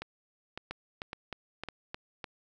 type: two click trains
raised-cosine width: 0.3 ms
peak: -22 / -21 dBFS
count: 5 / 5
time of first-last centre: 0.02-2.242 / 0.71-1.945 s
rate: 1.8 / 3.24 Hz
effects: none